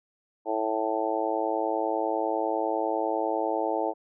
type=harmonic tone; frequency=110 Hz; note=A2; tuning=in tune; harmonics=3 / 4 / 5 / 6 / 7 / 8; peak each=-32 / -32 / -32 / -32 / -32 / -32 dBFS; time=0.45-3.94 s; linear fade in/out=50 ms; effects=none